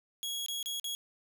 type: tone with dropouts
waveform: sawtooth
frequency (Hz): 3322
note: G#7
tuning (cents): 0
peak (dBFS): -31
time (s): 0.23-0.95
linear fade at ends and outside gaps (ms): 0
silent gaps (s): 0.462-0.484 / 0.628-0.659 / 0.798-0.843
effects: none